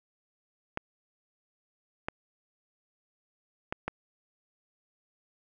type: clicks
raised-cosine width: 0.5 ms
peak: -16 dBFS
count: 4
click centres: 0.774 / 2.085 / 3.725 / 3.88 s
effects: none